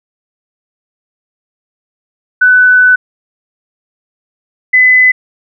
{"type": "tone pair in turn", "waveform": "sine", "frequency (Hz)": [1498, 2013], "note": ["F#6", "B6"], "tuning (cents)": [21, 33], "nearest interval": "perfect fourth", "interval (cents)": 512, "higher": "second", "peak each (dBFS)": -3, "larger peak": "neither", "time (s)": [[2.41, 2.96], [4.73, 5.12]], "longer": "first", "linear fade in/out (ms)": 10, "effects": []}